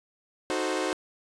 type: chord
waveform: sawtooth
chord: D# diminished seventh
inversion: none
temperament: equal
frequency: 311.1 / 370 / 440 / 523.3 Hz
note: D#4 / F#4 / A4 / C5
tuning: 0 / 0 / 0 / 0 cents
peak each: -28 / -27 / -32 / -28 dBFS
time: 0.5-0.93 s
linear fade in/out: 0 ms
effects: resampled to 22050 Hz